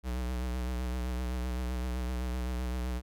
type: tone with vibrato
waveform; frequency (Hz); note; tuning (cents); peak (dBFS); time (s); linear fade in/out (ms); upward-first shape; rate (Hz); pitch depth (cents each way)
square; 62; B1; +7; -32; 0.03-3.02; 50; sine; 7.8; 49
effects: none